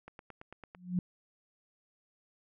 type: click train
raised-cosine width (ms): 0.5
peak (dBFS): -32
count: 7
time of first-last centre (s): 0.08-0.749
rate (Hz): 8.97
type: tone with exponential growth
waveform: sine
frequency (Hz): 179.7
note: F3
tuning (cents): +50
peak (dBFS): -24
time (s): 0.75-0.99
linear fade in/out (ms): 2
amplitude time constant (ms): 52
effects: none